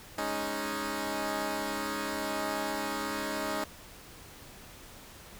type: chord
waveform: 10% pulse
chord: Ab suspended fourth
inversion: none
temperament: equal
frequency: 207.7 / 277.2 / 311.1 Hz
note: Ab3 / Db4 / Eb4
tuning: 0 / 0 / 0 cents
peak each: -29 / -28 / -27 dBFS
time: 0.18-3.64 s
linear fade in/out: 2 ms
effects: pink hiss -50 dBFS RMS until 5.39 s